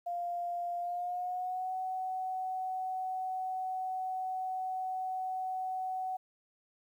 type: tone with pitch glide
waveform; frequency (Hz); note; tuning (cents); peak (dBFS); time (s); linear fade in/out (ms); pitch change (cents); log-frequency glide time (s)
sine; 698.5 to 748.6; F5 to F#5; 0 to +20; -33; 0.06-6.17; 10; +120; 0.79-1.73
effects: 11-bit